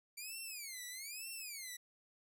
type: tone with vibrato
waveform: 10% pulse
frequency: 2304 Hz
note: D7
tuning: 34 cents flat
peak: -36 dBFS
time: 0.17-1.77 s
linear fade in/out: 10 ms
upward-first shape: sine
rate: 1.1 Hz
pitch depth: 280 cents each way
effects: none